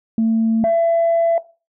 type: tone pair in turn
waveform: sine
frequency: 224.5 / 670.2 Hz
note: A3 / E5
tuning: +35 / +29 cents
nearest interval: octave + perfect fifth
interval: 1894 cents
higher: second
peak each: -12 dBFS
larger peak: neither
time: 0.18-0.64 / 0.64-1.38 s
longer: second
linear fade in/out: 2 ms
effects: noise-tail reverb RT60 0.3 s tail -17 dB re dry + tanh soft clip ceiling -10 dBFS